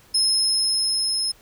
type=tone with level ramp; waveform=35% pulse; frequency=5170 Hz; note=E8; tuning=34 cents flat; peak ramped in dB=-14 to -19 dBFS; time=0.14-1.32 s; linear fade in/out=10 ms; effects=pink hiss -53 dBFS RMS until 1.41 s